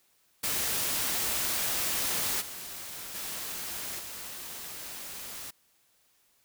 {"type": "noise with level steps", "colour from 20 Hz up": "white", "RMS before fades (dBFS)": [-30, -41, -37, -41], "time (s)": [0.43, 5.51], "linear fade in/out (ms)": 10, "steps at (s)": [2.4, 3.14, 3.98], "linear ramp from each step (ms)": 20, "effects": ["white hiss -68 dBFS RMS until 6.44 s"]}